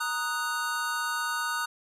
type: chord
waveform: square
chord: D# minor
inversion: second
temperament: equal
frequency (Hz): 932.3 / 1244.5 / 1480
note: A#5 / D#6 / F#6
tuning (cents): 0 / 0 / 0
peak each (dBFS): -36 / -33 / -32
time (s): 0-1.66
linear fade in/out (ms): 10
effects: resampled to 32000 Hz